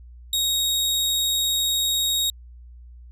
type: tone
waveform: sawtooth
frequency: 3766 Hz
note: A#7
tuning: 17 cents sharp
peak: -17 dBFS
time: 0.33-2.3 s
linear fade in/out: 2 ms
effects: added 60 Hz sine -41 dBFS peak until 3.11 s + resampled to 32000 Hz